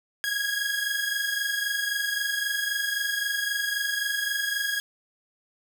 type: tone pair together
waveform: sawtooth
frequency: 1638 / 1661.8 Hz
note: G#6 / G#6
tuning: -24 / +1 cents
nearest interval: unison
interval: 25 cents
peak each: -25 / -25 dBFS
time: 0.24-4.8 s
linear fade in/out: 0 ms
effects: none